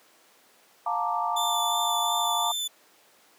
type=chord; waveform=sine; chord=Bb major seventh; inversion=second; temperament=equal with one note detuned; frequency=706.2 / 880 / 932.3 / 1174.7 Hz; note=F5 / A5 / Bb5 / D6; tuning=+19 / 0 / 0 / 0 cents; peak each=-30 dBFS; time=0.86-2.52 s; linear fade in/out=5 ms
type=tone with vibrato; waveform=sawtooth; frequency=3520 Hz; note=A7; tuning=in tune; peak=-25 dBFS; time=1.36-2.68 s; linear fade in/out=10 ms; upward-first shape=sine; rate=2.8 Hz; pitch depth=16 cents each way
effects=pink hiss -58 dBFS RMS until 3.38 s + high-pass 400 Hz 12 dB/octave